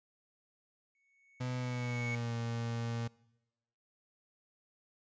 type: tone with exponential growth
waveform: triangle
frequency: 2217 Hz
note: C#7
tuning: in tune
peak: -34 dBFS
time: 0.95-2.15 s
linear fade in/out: 1 ms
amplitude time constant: 260 ms
type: tone with pitch glide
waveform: 35% pulse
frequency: 125.7 to 116.61 Hz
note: B2 to A#2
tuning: +31 to +1 cents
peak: -33 dBFS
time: 1.4-3.08 s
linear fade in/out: 10 ms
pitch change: -130 cents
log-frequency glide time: 1.58-2.34 s
effects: noise-tail reverb RT60 1.0 s tail -24 dB re dry + resampled to 16000 Hz